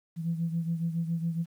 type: beating tone pair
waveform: sine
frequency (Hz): 165.5 / 172.7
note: E3 / F3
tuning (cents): +7 / -19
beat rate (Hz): 7.2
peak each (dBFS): -28 / -34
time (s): 0.16-1.46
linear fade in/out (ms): 50
effects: tanh soft clip ceiling -20 dBFS + 10-bit